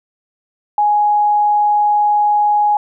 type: tone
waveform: sine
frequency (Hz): 833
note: G#5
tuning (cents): +5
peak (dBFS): -10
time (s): 0.78-2.77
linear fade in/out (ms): 2
effects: none